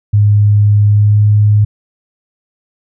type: tone with pitch glide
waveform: sine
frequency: 103.7 to 104.78 Hz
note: G#2 to G#2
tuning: -2 to +16 cents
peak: -5 dBFS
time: 0.13-1.65 s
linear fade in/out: 10 ms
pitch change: +18 cents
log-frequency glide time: 0.87-1.22 s
effects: none